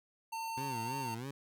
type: tone with pitch glide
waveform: square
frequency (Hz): 903 to 909.8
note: A5 to A#5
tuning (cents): +45 to -42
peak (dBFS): -38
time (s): 0.32-1.15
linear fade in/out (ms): 10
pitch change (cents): +13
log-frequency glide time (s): 0.6-0.81
type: tone with vibrato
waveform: 20% pulse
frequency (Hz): 125.2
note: B2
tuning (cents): +24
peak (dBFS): -35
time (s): 0.57-1.31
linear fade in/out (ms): 5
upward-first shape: sine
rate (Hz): 3.1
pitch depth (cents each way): 190
effects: none